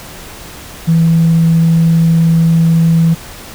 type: tone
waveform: sine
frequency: 164.81 Hz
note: E3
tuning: in tune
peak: -5 dBFS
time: 0.87-3.15 s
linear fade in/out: 20 ms
effects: tanh soft clip ceiling -2 dBFS + pink hiss -31 dBFS RMS until 3.54 s